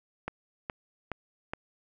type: click train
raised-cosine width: 0.5 ms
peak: -18 dBFS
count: 4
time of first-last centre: 0.28-1.535 s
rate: 2.39 Hz
effects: none